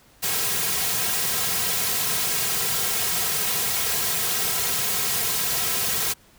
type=noise with comb filter; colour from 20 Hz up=white; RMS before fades=-24 dBFS; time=0.22-6.14 s; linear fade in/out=20 ms; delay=3.4 ms; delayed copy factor=-0.9; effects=pink hiss -55 dBFS RMS until 6.38 s